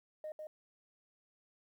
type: tone with echo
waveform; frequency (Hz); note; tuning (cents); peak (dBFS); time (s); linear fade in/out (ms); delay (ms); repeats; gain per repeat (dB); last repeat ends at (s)
sine; 616; D#5; -17; -39; 0.24-0.32; 2; 150; 1; -3; 0.47
effects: tanh soft clip ceiling -37 dBFS + 12-bit